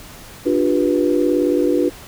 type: chord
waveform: sine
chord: G dominant seventh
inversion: second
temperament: just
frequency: 294 / 352.8 / 392 / 490 Hz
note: D4 / F4 / G4 / B4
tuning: +2 / +18 / 0 / -14 cents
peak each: -18 / -18 / -24 / -20 dBFS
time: 0.45-1.9 s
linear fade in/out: 20 ms
effects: pink hiss -39 dBFS RMS until 2.07 s